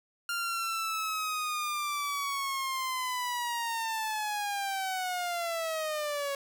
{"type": "linear sweep", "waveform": "sawtooth", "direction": "down", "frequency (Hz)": [1400, 554], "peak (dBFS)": -27, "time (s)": [0.29, 6.35], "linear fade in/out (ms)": 2, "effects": []}